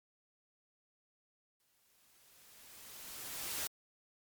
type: noise with exponential growth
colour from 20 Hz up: white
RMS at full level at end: -37 dBFS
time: 1.6-3.67 s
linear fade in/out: 0 ms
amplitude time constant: 450 ms
effects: MP3 96 kbps